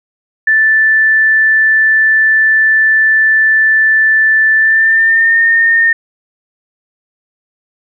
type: tone with pitch glide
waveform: sine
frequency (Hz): 1760 to 1828.4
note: A6 to A#6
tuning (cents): 0 to -34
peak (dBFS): -6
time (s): 0.47-5.93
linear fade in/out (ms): 5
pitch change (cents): +66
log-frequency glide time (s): 4.56-5.39
effects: none